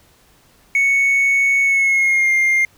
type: tone with pitch glide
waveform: triangle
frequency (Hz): 2217 to 2113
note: C#7 to C7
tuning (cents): 0 to +16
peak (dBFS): -10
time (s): 0.75-2.65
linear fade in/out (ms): 2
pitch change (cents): -84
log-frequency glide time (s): 1.63-2.32
effects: tanh soft clip ceiling -6 dBFS + pink hiss -53 dBFS RMS until 2.77 s